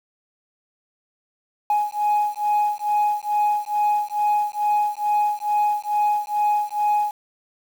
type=beating tone pair; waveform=sine; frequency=834 / 836.3 Hz; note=G#5 / G#5; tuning=+7 / +12 cents; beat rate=2.3 Hz; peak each=-20 dBFS; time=1.7-7.11 s; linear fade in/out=2 ms; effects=tanh soft clip ceiling -14 dBFS + 7-bit